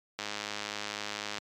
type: click train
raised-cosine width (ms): 0.2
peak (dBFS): -17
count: 125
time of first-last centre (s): 0.19-1.382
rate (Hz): 104
effects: high-pass 150 Hz 12 dB/octave + MP3 96 kbps